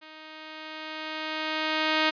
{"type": "tone with level ramp", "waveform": "5% pulse", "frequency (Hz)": 312.2, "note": "D#4", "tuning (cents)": 6, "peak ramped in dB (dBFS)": [-34, -9], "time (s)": [0.01, 2.11], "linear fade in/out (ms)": 20, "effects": ["resampled to 11025 Hz"]}